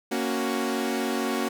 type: chord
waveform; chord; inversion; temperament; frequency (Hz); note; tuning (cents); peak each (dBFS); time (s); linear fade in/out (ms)
sawtooth; F# major; first; equal; 233.1 / 277.2 / 370; A#3 / C#4 / F#4; 0 / 0 / 0; -25 / -26 / -26; 0.11-1.49; 10
effects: none